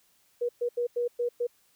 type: tone bursts at uneven times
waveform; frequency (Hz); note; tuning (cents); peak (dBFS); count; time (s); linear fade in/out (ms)
sine; 481.6; B4; -44; -25; 6; 0.41-0.49 / 0.61-0.69 / 0.77-0.87 / 0.96-1.08 / 1.19-1.29 / 1.4-1.47; 10
effects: white hiss -66 dBFS RMS until 1.75 s